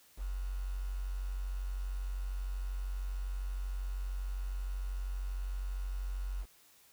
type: tone with quantisation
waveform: sine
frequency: 46.37 Hz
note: F#1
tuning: 5 cents sharp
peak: -34 dBFS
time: 0.17-6.46 s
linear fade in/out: 50 ms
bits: 9
effects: white hiss -63 dBFS RMS until 6.92 s